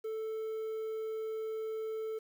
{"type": "tone", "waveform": "triangle", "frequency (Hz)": 440, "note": "A4", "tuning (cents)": 0, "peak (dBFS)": -33, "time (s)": [0.04, 2.19], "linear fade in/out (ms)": 10, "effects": ["10-bit"]}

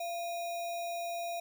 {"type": "tone with sample-and-hold", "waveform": "sine", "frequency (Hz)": 686, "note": "F5", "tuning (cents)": -31, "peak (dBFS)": -34, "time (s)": [0, 1.4], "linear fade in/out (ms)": 5, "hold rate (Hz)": 3150, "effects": []}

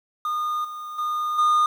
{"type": "tone with level steps", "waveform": "triangle", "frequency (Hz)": 1222, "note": "D#6", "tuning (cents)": -32, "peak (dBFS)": [-21, -30, -21, -14], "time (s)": [0.25, 1.66], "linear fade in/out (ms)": 2, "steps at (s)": [0.64, 0.98, 1.38], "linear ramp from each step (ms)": 10, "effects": ["8-bit"]}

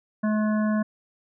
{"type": "harmonic tone with a mistuned harmonic", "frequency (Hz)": 214.1, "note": "A3", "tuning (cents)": -47, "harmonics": [1, 3, 5, 7, 8], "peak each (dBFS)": [-21, -31, -35, -38, -39], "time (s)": [0.23, 0.83], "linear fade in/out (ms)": 10, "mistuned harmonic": 7, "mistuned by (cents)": -21, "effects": []}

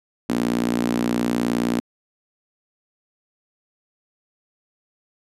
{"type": "tone with high-pass filter", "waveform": "sawtooth", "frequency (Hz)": 59.1, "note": "A#1", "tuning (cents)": 24, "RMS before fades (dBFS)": -22, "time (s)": [0.29, 1.8], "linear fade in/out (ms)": 0, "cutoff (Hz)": 250, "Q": 3.9, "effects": ["resampled to 32000 Hz"]}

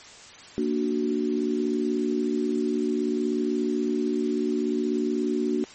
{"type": "chord", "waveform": "sine", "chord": "Bb augmented", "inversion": "none", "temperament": "equal", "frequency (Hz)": [233.1, 293.7, 370], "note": ["Bb3", "D4", "F#4"], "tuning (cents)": [0, 0, 0], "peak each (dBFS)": -27, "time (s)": [0.58, 5.64], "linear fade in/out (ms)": 0, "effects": ["white hiss -46 dBFS RMS until 5.74 s", "MP3 32 kbps"]}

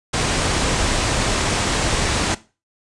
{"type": "low-pass noise", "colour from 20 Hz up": "pink", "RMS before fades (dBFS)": -20, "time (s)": [0.13, 2.35], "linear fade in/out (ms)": 10, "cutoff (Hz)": 9300, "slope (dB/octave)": 48, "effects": ["noise-tail reverb RT60 0.3 s tail -17 dB re dry", "resampled to 24000 Hz"]}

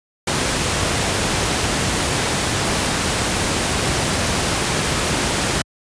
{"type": "noise", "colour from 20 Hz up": "pink", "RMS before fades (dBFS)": -19, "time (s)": [0.27, 5.62], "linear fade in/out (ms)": 5, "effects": ["high-pass 60 Hz 12 dB/octave", "resampled to 22050 Hz"]}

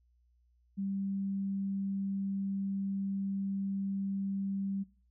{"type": "tone", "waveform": "sine", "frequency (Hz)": 196, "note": "G3", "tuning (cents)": 0, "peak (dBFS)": -32, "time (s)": [0.77, 4.84], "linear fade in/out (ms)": 20, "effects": ["noise-tail reverb RT60 0.4 s tail -22 dB re dry", "added 60 Hz sine -66 dBFS peak until 5.1 s"]}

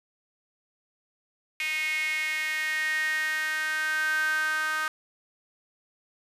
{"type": "tone with high-pass filter sweep", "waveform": "sawtooth", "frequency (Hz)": 310.7, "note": "D#4", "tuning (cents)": -2, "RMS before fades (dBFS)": -28, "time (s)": [1.6, 4.88], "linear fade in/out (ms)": 2, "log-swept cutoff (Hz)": [2300, 1400], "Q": 8.8, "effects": ["resampled to 32000 Hz"]}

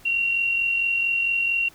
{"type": "tone with amplitude modulation", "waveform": "sine", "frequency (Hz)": 2749, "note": "F7", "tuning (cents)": -28, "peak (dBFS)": -18, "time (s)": [0.05, 1.69], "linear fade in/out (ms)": 10, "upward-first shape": "sine", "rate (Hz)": 44.4, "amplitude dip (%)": 40, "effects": ["pink hiss -51 dBFS RMS until 1.74 s"]}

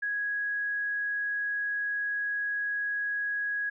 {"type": "tone", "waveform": "sine", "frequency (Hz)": 1661.2, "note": "G#6", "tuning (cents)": 0, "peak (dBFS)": -28, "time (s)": [0.02, 3.7], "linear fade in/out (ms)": 10, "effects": []}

